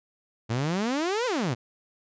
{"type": "exponential two-way sweep", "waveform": "sawtooth", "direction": "up then down", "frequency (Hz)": [107.9, 523.3, 107.9], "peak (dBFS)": -21, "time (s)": [0.49, 1.55], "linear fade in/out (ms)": 20, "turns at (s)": 1.26, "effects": ["resampled to 16000 Hz"]}